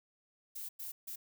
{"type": "noise bursts at uneven times", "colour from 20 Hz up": "violet", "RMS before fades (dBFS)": -43, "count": 3, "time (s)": [[0.55, 0.69], [0.79, 0.92], [1.07, 1.16]], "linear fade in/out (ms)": 10, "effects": []}